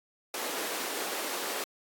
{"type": "high-pass noise", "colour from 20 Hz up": "pink", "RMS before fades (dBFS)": -35, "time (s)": [0.34, 1.64], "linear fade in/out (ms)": 2, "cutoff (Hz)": 320, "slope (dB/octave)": 24, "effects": ["AAC 64 kbps"]}